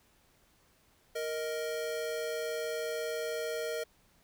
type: tone pair together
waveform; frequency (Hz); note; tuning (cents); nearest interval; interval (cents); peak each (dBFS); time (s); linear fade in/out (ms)
square; 466.2 / 626.2; A#4 / D#5; 0 / +11; perfect fourth; 511; -36 / -38; 1.15-3.84; 10
effects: pink hiss -67 dBFS RMS until 4.23 s